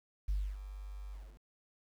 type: tone with ADSR envelope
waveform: sine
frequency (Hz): 49.31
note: G1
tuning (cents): +11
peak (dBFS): -28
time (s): 0.28-1.41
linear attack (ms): 11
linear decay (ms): 270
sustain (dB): -14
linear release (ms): 280
effects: tanh soft clip ceiling -26 dBFS + 10-bit